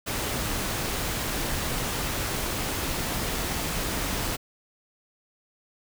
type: noise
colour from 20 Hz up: pink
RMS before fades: -29 dBFS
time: 0.06-4.37 s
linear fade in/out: 20 ms
effects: none